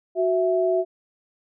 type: tone pair together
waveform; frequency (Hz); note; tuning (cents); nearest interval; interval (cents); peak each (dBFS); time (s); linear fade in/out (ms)
sine; 370 / 659.3; F#4 / E5; 0 / 0; minor seventh; 1000; -21; 0.15-0.85; 50
effects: none